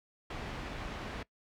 pink low-pass noise, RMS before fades -41 dBFS, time 0.3-1.23 s, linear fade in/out 5 ms, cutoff 3000 Hz, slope 12 dB/octave, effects noise-tail reverb RT60 0.1 s tail -21 dB re dry

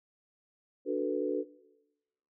sine chord, B minor seventh, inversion first, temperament equal, 293.7 / 370 / 440 / 493.9 Hz, D4 / F#4 / A4 / B4, 0 / 0 / 0 / 0 cents, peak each -34 dBFS, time 0.85-1.45 s, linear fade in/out 50 ms, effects noise-tail reverb RT60 1.0 s tail -19 dB re dry

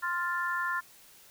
sine chord, F major, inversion second, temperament equal, 1046.5 / 1396.9 / 1760 Hz, C6 / F6 / A6, 0 / 0 / 0 cents, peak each -33 dBFS, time 0.02-0.81 s, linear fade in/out 20 ms, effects white hiss -56 dBFS RMS until 1.3 s

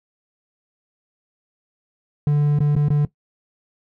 triangle tone with dropouts, 146.83 Hz, D3, in tune, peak -12 dBFS, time 2.27-3.05 s, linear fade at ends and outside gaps 2 ms, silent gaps 2.589-2.604 / 2.753-2.763 / 2.885-2.903 s, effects noise-tail reverb RT60 0.1 s tail -17 dB re dry

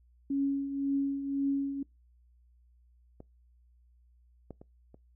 sine tone with tremolo, 277.2 Hz, C#4, in tune, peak -25 dBFS, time 0.3-1.83 s, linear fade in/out 5 ms, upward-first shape triangle, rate 1.9 Hz, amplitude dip 65%
clicks, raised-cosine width 2 ms, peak -33 / -29 / -35 / -38 dBFS, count 4, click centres 3.204 / 4.507 / 4.615 / 4.944 s
effects noise-tail reverb RT60 0.2 s tail -24 dB re dry + added 60 Hz sine -60 dBFS peak until 5.15 s

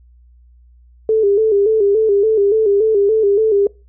sine tone with vibrato, 419.8 Hz, G#4, 19 cents sharp, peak -10 dBFS, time 1.09-3.67 s, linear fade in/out 2 ms, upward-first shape square, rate 3.5 Hz, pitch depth 79 cents each way, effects noise-tail reverb RT60 0.3 s tail -24 dB re dry + added 60 Hz sine -44 dBFS peak until 3.88 s

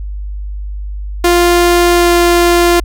sawtooth tone with pitch glide, 349.2 to 347.2 Hz, F4 to F4, 0 to -10 cents, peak -3 dBFS, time 1.24-2.8 s, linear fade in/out 5 ms, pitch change -10 cents, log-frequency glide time 1.93-2.11 s, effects added 50 Hz sine -19 dBFS peak until 2.84 s

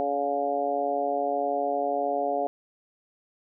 harmonic tone with a mistuned harmonic, 141.6 Hz, C#3, 37 cents sharp, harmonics 2 / 3 / 4 / 5 / 6, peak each -35 / -32 / -29 / -27 / -38 dBFS, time 0-2.47 s, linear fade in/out 0 ms, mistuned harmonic 6, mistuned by -19 cents, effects none

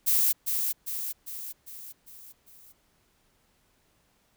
violet noise with echo, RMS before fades -23 dBFS, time 0.06-0.33 s, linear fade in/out 20 ms, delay 400 ms, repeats 6, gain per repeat -5 dB, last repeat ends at 2.73 s, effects pink hiss -68 dBFS RMS until 4.36 s

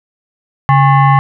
sine tone with frequency modulation, 139 Hz, C#3, 5 cents sharp, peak -5 dBFS, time 0.69-1.19 s, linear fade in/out 0 ms, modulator 952 Hz, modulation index 1.1, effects none

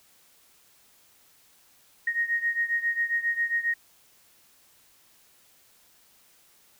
sine beating tone pair, 1864.7 / 1872.1 Hz, A#6 / A#6, 0 / +7 cents, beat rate 7.4 Hz, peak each -26 / -29 dBFS, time 2.07-3.74 s, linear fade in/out 5 ms, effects white hiss -60 dBFS RMS until 6.79 s

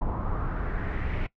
brown noise with low-pass filter sweep, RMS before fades -29 dBFS, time 0.01-1.27 s, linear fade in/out 10 ms, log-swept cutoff 950 to 2400 Hz, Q 3, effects noise-tail reverb RT60 0.1 s tail -19 dB re dry

